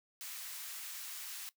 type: high-pass noise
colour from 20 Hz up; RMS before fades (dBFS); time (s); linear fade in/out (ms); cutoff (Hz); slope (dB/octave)
white; -45; 0.21-1.49; 0; 1300; 12
effects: noise-tail reverb RT60 0.1 s tail -17 dB re dry